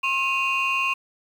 sine tone cluster, 1072 / 2507 / 2766 Hz, C6 / D#7 / F7, +42 / +12 / -17 cents, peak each -24 dBFS, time 0.03-0.94 s, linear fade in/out 10 ms, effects tanh soft clip ceiling -15 dBFS + 8-bit

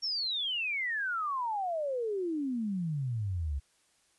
sine exponential sweep, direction down, 5588 to 66.3 Hz, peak -30 dBFS, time 0.02-3.6 s, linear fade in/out 20 ms, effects white hiss -69 dBFS RMS until 4.18 s + resampled to 24000 Hz

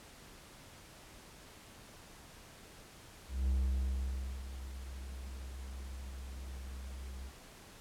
triangle tone with ADSR envelope, 65.41 Hz, C2, in tune, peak -26 dBFS, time 3.27-7.32 s, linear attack 210 ms, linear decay 960 ms, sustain -14 dB, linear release 53 ms, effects pink hiss -55 dBFS RMS until 7.8 s + low-pass 12000 Hz 12 dB/octave

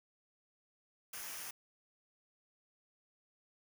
white noise with comb filter, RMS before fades -45 dBFS, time 1.13-1.51 s, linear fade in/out 5 ms, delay 0.25 ms, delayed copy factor -0.5, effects none

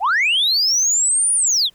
sine linear two-way sweep, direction up then down, 663 to 9730 to 3028 Hz, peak -12 dBFS, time 0-1.7 s, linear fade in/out 50 ms, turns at 1.34 s, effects tanh soft clip ceiling -12 dBFS + pink hiss -57 dBFS RMS until 1.74 s

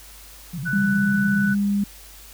sine tone with vibrato, 153.5 Hz, D#3, 23 cents flat, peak -27 dBFS, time 0.53-1.54 s, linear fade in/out 10 ms, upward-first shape square, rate 10 Hz, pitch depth 220 cents each way
sine tone, 1488 Hz, F#6, 9 cents sharp, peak -23 dBFS, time 0.65-1.55 s, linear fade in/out 20 ms
sine tone with pitch glide, 200 to 201.9 Hz, G3 to G#3, +35 to -49 cents, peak -18 dBFS, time 0.73-1.84 s, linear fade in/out 5 ms, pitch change +16 cents, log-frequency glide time 0.87-1.07 s
effects added 50 Hz sine -46 dBFS peak until 2.33 s + white hiss -45 dBFS RMS until 2.33 s

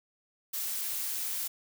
blue noise, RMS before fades -34 dBFS, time 0.53-1.48 s, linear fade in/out 10 ms, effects none

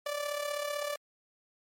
sawtooth tone with amplitude modulation, 584 Hz, D5, 10 cents flat, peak -26 dBFS, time 0.06-0.96 s, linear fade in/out 5 ms, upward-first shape sine, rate 35.8 Hz, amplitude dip 60%, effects MP3 64 kbps

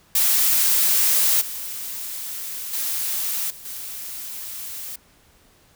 blue noise with level steps, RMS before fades -18 / -31 / -25 / -41 / -33 dBFS, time 0.15-4.96 s, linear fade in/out 5 ms, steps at 1.41 / 2.73 / 3.5 / 3.65 s, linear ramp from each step 5 ms, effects pink hiss -56 dBFS RMS until 5.75 s

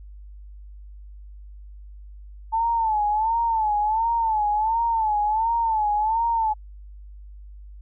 sine tone with vibrato, 880 Hz, A5, in tune, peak -19 dBFS, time 2.52-6.54 s, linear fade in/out 20 ms, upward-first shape sine, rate 1.4 Hz, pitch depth 99 cents each way, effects added 50 Hz sine -39 dBFS peak until 7.81 s

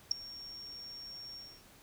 sine tone with ADSR envelope, 5530 Hz, F8, 18 cents flat, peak -20 dBFS, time 0.11-1.63 s, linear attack 6 ms, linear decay 3 ms, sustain -24 dB, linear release 270 ms, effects pink hiss -59 dBFS RMS until 1.82 s

